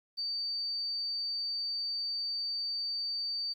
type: tone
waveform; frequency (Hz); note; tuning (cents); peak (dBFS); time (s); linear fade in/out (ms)
sine; 4605; D8; -35; -32; 0.17-3.54; 20
effects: 11-bit